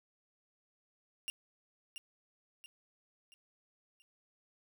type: tone with echo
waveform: 40% pulse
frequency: 2794 Hz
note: F7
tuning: in tune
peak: -35 dBFS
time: 1.28-1.3 s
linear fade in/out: 0 ms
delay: 680 ms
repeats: 4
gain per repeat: -7 dB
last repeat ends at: 4.02 s
effects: none